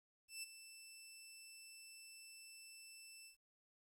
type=tone with ADSR envelope; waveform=15% pulse; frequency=2656 Hz; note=E7; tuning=12 cents sharp; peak=-37 dBFS; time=0.28-3.37 s; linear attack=150 ms; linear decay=17 ms; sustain=-12 dB; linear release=110 ms; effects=13-bit